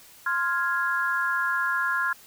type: chord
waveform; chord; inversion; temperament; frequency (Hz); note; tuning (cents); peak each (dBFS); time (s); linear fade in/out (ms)
sine; F minor; second; equal; 1046.5 / 1396.9 / 1661.2; C6 / F6 / Ab6; 0 / 0 / 0; -29 / -26 / -27; 0.26-2.13; 5
effects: white hiss -51 dBFS RMS until 2.26 s